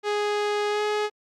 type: tone with pitch glide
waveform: sawtooth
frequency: 415.3 to 420.6 Hz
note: G#4 to G#4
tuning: 0 to +22 cents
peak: -19 dBFS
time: 0.03-1.1 s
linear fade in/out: 50 ms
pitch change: +22 cents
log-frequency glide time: 0.69-0.82 s
effects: low-pass 5000 Hz 12 dB/octave + Opus 48 kbps